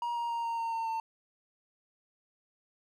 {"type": "tone with pitch steps", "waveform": "triangle", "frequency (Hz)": [949, 940.8, 932.7, 924.7, 916.7, 908.8, 900.9], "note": ["A#5", "A#5", "A#5", "A#5", "A#5", "A#5", "A5"], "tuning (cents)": [31, 16, 1, -14, -29, -44, 41], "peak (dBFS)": -29, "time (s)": [0.02, 1], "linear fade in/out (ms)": 2, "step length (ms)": 140, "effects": []}